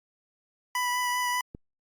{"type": "tone with vibrato", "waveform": "25% pulse", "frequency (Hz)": 987.8, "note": "B5", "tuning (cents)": 0, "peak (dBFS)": -22, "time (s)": [0.75, 1.41], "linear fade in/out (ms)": 2, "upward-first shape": "triangle", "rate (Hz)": 5.1, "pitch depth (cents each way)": 16}
{"type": "click", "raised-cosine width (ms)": 3, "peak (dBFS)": -26, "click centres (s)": 1.549}
{"effects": ["Opus 48 kbps"]}